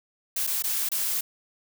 blue noise with dropouts, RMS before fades -27 dBFS, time 0.36-1.21 s, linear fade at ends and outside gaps 5 ms, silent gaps 0.468-0.473 / 0.624-0.638 / 0.89-0.916 s, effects none

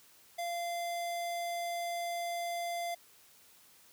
square tone, 690 Hz, F5, 21 cents flat, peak -35 dBFS, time 0.38-2.95 s, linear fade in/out 10 ms, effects white hiss -61 dBFS RMS until 3.92 s + high-pass 60 Hz 12 dB/octave

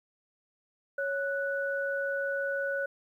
sine tone pair together, 554.4 / 1480.1 Hz, C#5 / F#6, 0 / 0 cents, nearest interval octave + perfect fourth, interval 1700 cents, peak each -31 / -32 dBFS, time 0.98-2.86 s, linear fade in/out 5 ms, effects 11-bit

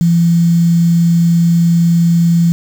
sine tone with quantisation, 169.5 Hz, E3, 49 cents sharp, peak -7 dBFS, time 0.01-2.52 s, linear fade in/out 0 ms, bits 5, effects none

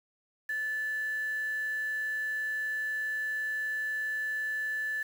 sine tone with quantisation, 1743 Hz, A6, 17 cents flat, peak -30 dBFS, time 0.49-5.03 s, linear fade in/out 5 ms, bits 8, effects none

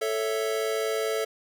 square chord, A major, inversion none, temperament equal, 440 / 554.4 / 659.3 Hz, A4 / C#5 / E5, 0 / 0 / 0 cents, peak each -28 / -34 / -33 dBFS, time 0.01-1.25 s, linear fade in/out 10 ms, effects none

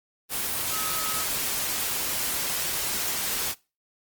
sine tone in noise, 1278 Hz, D#6, 46 cents sharp, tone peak -34 dBFS, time 0.69-1.26 s, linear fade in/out 50 ms, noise white, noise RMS -28 dBFS, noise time 0.29-3.55 s, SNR -9 dB, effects noise-tail reverb RT60 0.3 s tail -23 dB re dry + Opus 24 kbps

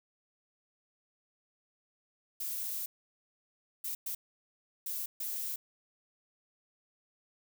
violet noise bursts at uneven times, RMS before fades -37 dBFS, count 5, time 2.4-2.86 / 3.84-3.95 / 4.06-4.15 / 4.86-5.06 / 5.2-5.56 s, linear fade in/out 5 ms, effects none

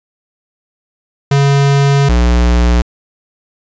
square tone pair in turn, 140 / 59.75 Hz, C#3 / A#1, +18 / +43 cents, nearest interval octave + minor third, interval 1475 cents, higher first, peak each -8 dBFS, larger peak neither, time 1.31-2.09 / 2.09-2.82 s, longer first, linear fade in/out 5 ms, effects resampled to 16000 Hz

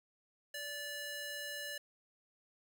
square tone with high-pass filter, 581 Hz, D5, 19 cents flat, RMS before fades -43 dBFS, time 0.54-1.78 s, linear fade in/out 5 ms, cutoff 1400 Hz, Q 0.9, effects none

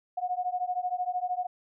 sine beating tone pair, 719 / 732 Hz, F#5 / F#5, -50 / -19 cents, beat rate 13 Hz, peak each -31 dBFS, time 0.17-1.47 s, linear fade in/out 10 ms, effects none

